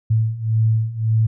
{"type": "beating tone pair", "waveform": "sine", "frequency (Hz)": [110, 111.8], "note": ["A2", "A2"], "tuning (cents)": [0, 28], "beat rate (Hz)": 1.8, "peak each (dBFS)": [-20, -17], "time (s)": [0.1, 1.27], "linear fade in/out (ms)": 10, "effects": []}